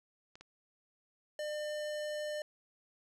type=clicks; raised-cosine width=0.2 ms; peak=-35 dBFS; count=2; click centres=0.355 / 0.41 s
type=tone; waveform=square; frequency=601 Hz; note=D5; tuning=40 cents sharp; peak=-37 dBFS; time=1.39-2.42 s; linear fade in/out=2 ms
effects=low-pass 9000 Hz 12 dB/octave + 12-bit